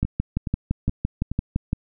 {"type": "two click trains", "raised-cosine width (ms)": 5, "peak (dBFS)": [-9, -14], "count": [11, 4], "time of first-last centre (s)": [[0.03, 1.731], [0.05, 1.316]], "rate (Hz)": [5.88, 2.37], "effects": []}